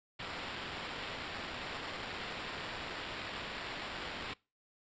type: noise with sample-and-hold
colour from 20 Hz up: white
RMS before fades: -42 dBFS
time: 0.19-4.34 s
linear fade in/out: 10 ms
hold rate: 6300 Hz
effects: noise-tail reverb RT60 0.3 s tail -24 dB re dry + resampled to 16000 Hz